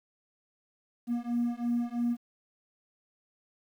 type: beating tone pair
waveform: triangle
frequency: 237.1 / 240.1 Hz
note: A#3 / B3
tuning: +30 / -49 cents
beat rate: 3 Hz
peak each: -28 dBFS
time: 1.07-2.17 s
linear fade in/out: 50 ms
effects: tanh soft clip ceiling -21 dBFS + 10-bit